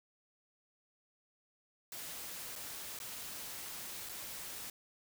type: noise with dropouts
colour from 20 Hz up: white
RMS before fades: -45 dBFS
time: 1.92-4.7 s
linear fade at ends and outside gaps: 2 ms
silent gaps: 2.555-2.56 / 2.99-3 / 4.09-4.093 s
effects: none